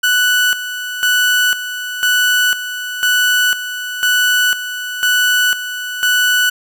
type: tone with tremolo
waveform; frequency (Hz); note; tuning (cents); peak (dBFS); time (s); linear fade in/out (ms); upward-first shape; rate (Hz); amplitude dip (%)
30% pulse; 1484; F#6; +5; -8; 0.03-6.5; 10; square; 1; 70
effects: none